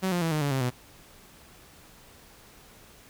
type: tone with pitch steps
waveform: sawtooth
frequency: 188.5 / 175.88 / 164.1 / 153.11 / 142.86 / 133.29 / 124.36 Hz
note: F#3 / F3 / E3 / D#3 / D3 / C3 / B2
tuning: +32 / +13 / -8 / -28 / -47 / +32 / +12 cents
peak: -21 dBFS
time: 0.02-0.706 s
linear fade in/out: 20 ms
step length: 98 ms
effects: pink hiss -53 dBFS RMS until 3.09 s